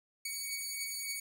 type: beating tone pair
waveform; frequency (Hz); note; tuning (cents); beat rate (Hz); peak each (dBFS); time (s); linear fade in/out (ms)
10% pulse; 2242 / 2245.5; C#7 / C#7; +19 / +22; 3.5; -34 / -29; 0.25-1.2; 5
effects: none